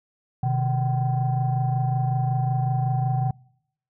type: tone cluster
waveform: sine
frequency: 126.1 / 151.5 / 763 Hz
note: B2 / D#3 / G5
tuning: +36 / -46 / -47 cents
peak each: -21 / -27 / -27 dBFS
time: 0.43-3.31 s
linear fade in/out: 5 ms
effects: noise-tail reverb RT60 0.7 s tail -25 dB re dry + tanh soft clip ceiling -14 dBFS